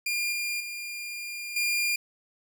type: tone with level steps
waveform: sawtooth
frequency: 2406 Hz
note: D7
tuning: 41 cents sharp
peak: -23 / -25 / -31 / -21 dBFS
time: 0.06-1.96 s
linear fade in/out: 5 ms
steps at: 0.32 / 0.6 / 1.56 s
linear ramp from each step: 5 ms
effects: none